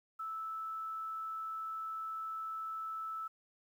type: tone with quantisation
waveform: sine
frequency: 1313 Hz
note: E6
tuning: 7 cents flat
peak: -38 dBFS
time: 0.19-3.28 s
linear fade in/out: 10 ms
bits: 11
effects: none